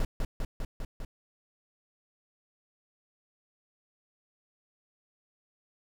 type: noise with echo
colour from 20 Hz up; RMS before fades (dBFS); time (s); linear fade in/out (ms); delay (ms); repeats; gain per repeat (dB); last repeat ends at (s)
brown; -27; 0-0.05; 2; 200; 5; -2; 1.05
effects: none